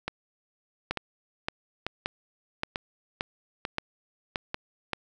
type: two click trains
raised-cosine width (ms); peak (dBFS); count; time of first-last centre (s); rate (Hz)
0.3; -12 / -14; 8 / 6; 0.91-4.933 / 0.08-4.544; 1.74 / 1.12
effects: none